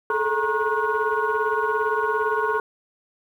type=tone cluster; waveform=sine; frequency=424.3 / 441.8 / 943 / 1081 / 1456 Hz; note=G#4 / A4 / A#5 / C#6 / F#6; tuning=+37 / +7 / +20 / -44 / -28 cents; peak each=-26 dBFS; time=0.1-2.6 s; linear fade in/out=2 ms; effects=tanh soft clip ceiling -11 dBFS + 9-bit